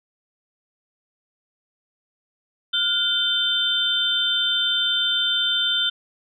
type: tone cluster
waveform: sine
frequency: 1433 / 3094 / 3568 Hz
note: F6 / G7 / A7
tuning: +44 / -23 / +23 cents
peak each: -27 / -22 / -22 dBFS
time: 2.73-5.9 s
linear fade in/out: 10 ms
effects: none